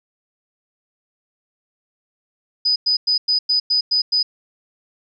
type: tone bursts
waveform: sine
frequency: 4981 Hz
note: D#8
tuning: 1 cent sharp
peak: -14 dBFS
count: 8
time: 2.65-4.23 s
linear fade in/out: 10 ms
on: 110 ms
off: 100 ms
effects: none